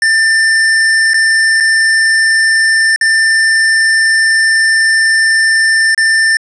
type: tone with dropouts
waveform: square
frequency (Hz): 1788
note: A6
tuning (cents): +27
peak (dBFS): -8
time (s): 0.02-6.37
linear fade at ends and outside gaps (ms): 2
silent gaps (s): 1.135-1.142 / 1.602-1.606 / 2.961-3.011 / 5.947-5.977
effects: resampled to 22050 Hz + 8-bit